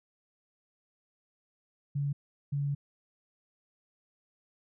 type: tone bursts at uneven times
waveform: sine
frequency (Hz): 142.1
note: C#3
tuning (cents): +43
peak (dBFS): -28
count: 2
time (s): 1.95-2.13 / 2.52-2.75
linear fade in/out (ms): 10
effects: none